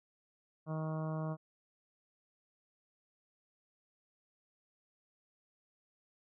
harmonic tone, 157.4 Hz, D#3, 20 cents sharp, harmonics 1 / 2 / 3 / 4 / 5 / 6 / 7 / 8 / 9, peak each -36 / -46 / -49 / -44 / -52 / -53 / -49 / -56 / -58 dBFS, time 0.66-1.37 s, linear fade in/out 50 ms, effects none

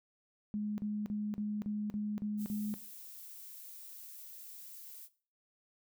sine tone bursts, 209.6 Hz, G#3, 16 cents sharp, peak -33 dBFS, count 8, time 0.54-2.74 s, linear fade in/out 0 ms, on 240 ms, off 40 ms
violet noise, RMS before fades -50 dBFS, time 2.37-5.09 s, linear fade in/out 50 ms
effects noise-tail reverb RT60 0.4 s tail -17 dB re dry

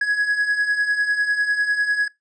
triangle beating tone pair, 1664 / 1674 Hz, G#6 / G#6, +3 / +13 cents, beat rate 10 Hz, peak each -23 / -17 dBFS, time 0.01-2.08 s, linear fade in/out 5 ms, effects noise-tail reverb RT60 0.2 s tail -23 dB re dry + resampled to 22050 Hz

